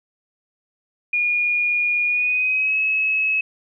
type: tone with pitch glide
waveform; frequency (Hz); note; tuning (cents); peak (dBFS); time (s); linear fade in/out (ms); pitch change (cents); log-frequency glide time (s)
sine; 2436 to 2575; D#7 to E7; -37 to -41; -17; 1.13-3.41; 5; +96; 2.06-2.78
effects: none